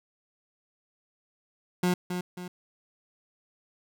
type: tone with echo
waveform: 30% pulse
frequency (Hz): 179.4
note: F3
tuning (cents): +47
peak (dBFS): -20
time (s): 1.83-1.94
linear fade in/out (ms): 5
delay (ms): 270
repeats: 2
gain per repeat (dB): -7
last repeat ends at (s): 2.48
effects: none